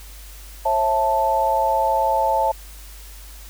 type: chord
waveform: sine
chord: A major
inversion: first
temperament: equal with one note detuned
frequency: 541.1 / 659.3 / 880 Hz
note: C#5 / E5 / A5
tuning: -42 / 0 / 0 cents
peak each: -23 / -23 / -18 dBFS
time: 0.65-2.52 s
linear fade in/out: 10 ms
effects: added 50 Hz sine -38 dBFS peak until 3.49 s + white hiss -44 dBFS RMS until 3.49 s